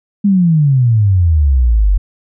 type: exponential sweep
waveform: sine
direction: down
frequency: 207.7 to 45.37 Hz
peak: -7 dBFS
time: 0.24-1.98 s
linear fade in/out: 10 ms
effects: none